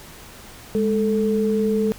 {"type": "tone pair together", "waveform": "sine", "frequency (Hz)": [207.4, 440], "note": ["G#3", "A4"], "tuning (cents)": [-2, 0], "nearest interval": "octave + minor second", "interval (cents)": 1302, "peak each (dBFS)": -20, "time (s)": [0.75, 1.92], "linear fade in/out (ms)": 0, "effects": ["pink hiss -42 dBFS RMS until 1.98 s"]}